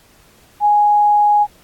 sine tone, 830.6 Hz, G#5, in tune, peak -9 dBFS, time 0.6-1.47 s, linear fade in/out 50 ms, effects pink hiss -50 dBFS RMS until 1.63 s + AAC 64 kbps

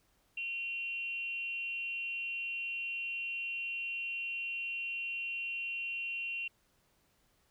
sine tone with frequency modulation, 2750 Hz, F7, 27 cents flat, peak -35 dBFS, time 0.37-6.48 s, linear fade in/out 5 ms, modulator 296 Hz, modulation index 0.32, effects pink hiss -72 dBFS RMS until 7.5 s

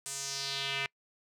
square tone with band-pass filter sweep, 137.8 Hz, C#3, 10 cents flat, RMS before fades -36 dBFS, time 0.06-0.86 s, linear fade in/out 0 ms, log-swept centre 8500 to 2400 Hz, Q 2.7, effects noise-tail reverb RT60 0.1 s tail -26 dB re dry

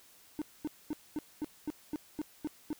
triangle tone bursts, 302.5 Hz, D#4, 49 cents flat, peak -30 dBFS, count 10, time 0.39-2.73 s, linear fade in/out 0 ms, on 27 ms, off 230 ms, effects white hiss -60 dBFS RMS until 2.79 s

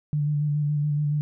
sine tone with vibrato, 147.8 Hz, D3, 11 cents sharp, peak -21 dBFS, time 0.13-1.21 s, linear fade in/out 0 ms, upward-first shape square, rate 7.1 Hz, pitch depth 21 cents each way, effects none

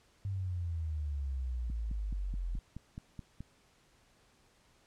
sine exponential sweep, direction down, 99.8 to 41.52 Hz, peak -33 dBFS, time 0.25-2.59 s, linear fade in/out 0 ms
click train, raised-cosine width 5 ms, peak -30 dBFS, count 9, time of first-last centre 1.7-3.406 s, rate 4.69 Hz
effects pink hiss -67 dBFS RMS until 4.86 s + low-pass 9000 Hz 12 dB/octave

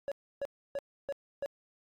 triangle tone bursts, 561 Hz, C#5, 21 cents sharp, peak -30 dBFS, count 5, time 0.08-1.46 s, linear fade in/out 0 ms, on 36 ms, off 300 ms, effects AAC 48 kbps

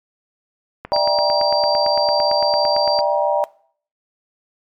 click train, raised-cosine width 0.5 ms, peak -14 dBFS, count 20, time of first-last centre 0.85-2.99 s, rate 8.88 Hz
sine chord, E half-diminished seventh, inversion third, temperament just, 593.3 / 659.3 / 791.1 / 949.3 Hz, D5 / E5 / G5 / Bb5, +18 / 0 / +16 / +31 cents, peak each -18 / -22 / -21 / -20 dBFS, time 0.92-3.44 s, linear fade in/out 0 ms
sine tone, 4694 Hz, D8, 2 cents flat, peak -20 dBFS, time 0.93-3.01 s, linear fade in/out 5 ms
effects noise-tail reverb RT60 0.5 s tail -21 dB re dry + MP3 96 kbps

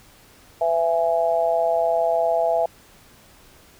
sine tone with amplitude modulation, 666 Hz, E5, 18 cents sharp, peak -13 dBFS, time 0.61-2.66 s, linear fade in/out 5 ms, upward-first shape sine, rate 163 Hz, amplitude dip 95%, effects pink hiss -51 dBFS RMS until 3.79 s

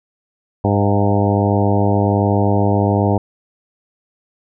harmonic tone with a mistuned harmonic, 101.3 Hz, G#2, 43 cents flat, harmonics 1 / 2 / 3 / 4 / 5 / 6 / 7 / 8 / 9, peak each -16 / -19 / -21 / -22 / -23 / -24 / -24 / -25 / -26 dBFS, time 0.64-3.18 s, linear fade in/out 5 ms, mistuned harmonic 6, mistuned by +39 cents, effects none

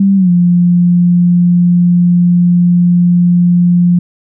sine tone with pitch glide, 196 to 175.63 Hz, G3 to F3, 0 to +10 cents, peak -5 dBFS, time 0-3.99 s, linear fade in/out 5 ms, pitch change -190 cents, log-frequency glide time 0.16-0.3 s, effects none

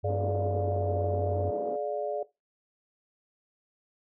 sine tone with pitch glide, 96.8 to 92.8 Hz, G2 to F#2, -21 to +6 cents, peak -29 dBFS, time 0.03-1.51 s, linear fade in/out 20 ms, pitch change -73 cents, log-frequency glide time 0.19-0.95 s
sine chord, D diminished, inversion second, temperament just, 422.9 / 587.3 / 704.8 Hz, Ab4 / D5 / F5, +31 / 0 / +16 cents, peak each -33 / -31 / -36 dBFS, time 0.04-2.23 s, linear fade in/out 5 ms
pink band-pass noise, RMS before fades -39 dBFS, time 0.07-1.77 s, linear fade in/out 20 ms, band 250 to 620 Hz, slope 24 dB/octave
effects noise-tail reverb RT60 0.2 s tail -17 dB re dry

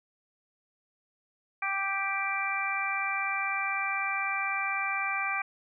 harmonic tone, 392 Hz, G4, in tune, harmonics 2 / 3 / 4 / 5 / 6, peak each -36 / -34 / -36 / -38 / -31 dBFS, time 1.62-5.42 s, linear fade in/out 5 ms, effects none

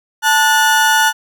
35% pulse tone pair together, 880 / 1459.2 Hz, A5 / F#6, 0 / -24 cents, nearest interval major sixth, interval 876 cents, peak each -11 dBFS, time 0.22-1.13 s, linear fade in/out 50 ms, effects none

